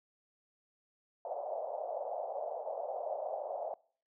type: band-pass noise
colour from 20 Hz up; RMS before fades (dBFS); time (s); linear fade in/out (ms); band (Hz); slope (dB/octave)
white; -39; 1.25-3.74; 2; 550 to 730; 48
effects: noise-tail reverb RT60 0.5 s tail -24 dB re dry